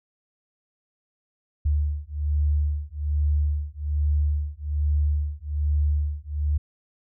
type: beating tone pair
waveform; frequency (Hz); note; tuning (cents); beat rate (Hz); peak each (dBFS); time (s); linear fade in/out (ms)
sine; 73.42 / 74.62; D2 / D2; 0 / +28; 1.2; -24; 1.65-6.58; 10
effects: none